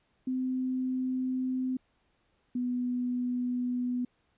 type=tone pair in turn; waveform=sine; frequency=257.1 / 247.3 Hz; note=C4 / B3; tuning=-30 / +3 cents; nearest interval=minor second; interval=67 cents; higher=first; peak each=-28 dBFS; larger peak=neither; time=0.27-1.77 / 2.55-4.05 s; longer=neither; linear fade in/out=5 ms; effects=pink hiss -72 dBFS RMS until 4.37 s + resampled to 8000 Hz